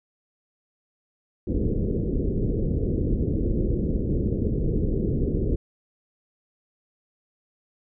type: low-pass noise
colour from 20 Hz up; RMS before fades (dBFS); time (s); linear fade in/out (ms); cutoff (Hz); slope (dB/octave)
pink; -24; 1.47-5.56; 5; 470; 48
effects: none